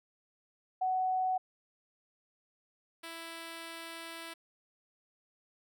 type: tone pair in turn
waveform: sine / 5% pulse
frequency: 746 / 331 Hz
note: F#5 / E4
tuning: +14 / +7 cents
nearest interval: octave + major second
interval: 1407 cents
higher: first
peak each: -28 / -31 dBFS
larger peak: first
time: 0.81-1.38 / 3.03-4.34 s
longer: second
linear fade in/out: 10 ms
effects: none